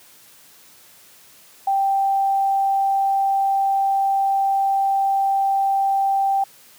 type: tone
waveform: sine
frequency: 784 Hz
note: G5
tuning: in tune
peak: -16 dBFS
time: 1.67-6.44 s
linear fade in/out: 5 ms
effects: white hiss -49 dBFS RMS until 6.78 s + high-pass 80 Hz 12 dB/octave